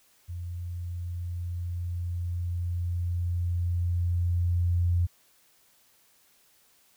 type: tone with level ramp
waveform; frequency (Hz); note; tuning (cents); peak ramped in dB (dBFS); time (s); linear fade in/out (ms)
sine; 87.31; F2; 0; -33 to -21; 0.28-5.07; 20
effects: white hiss -63 dBFS RMS until 6.96 s